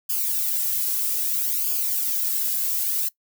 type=noise with flanger; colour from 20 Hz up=violet; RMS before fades=-24 dBFS; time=0.09-3.09 s; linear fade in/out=10 ms; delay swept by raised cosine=0.51 to 2.21 ms; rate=0.62 Hz; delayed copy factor=-0.7; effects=noise-tail reverb RT60 0.1 s tail -20 dB re dry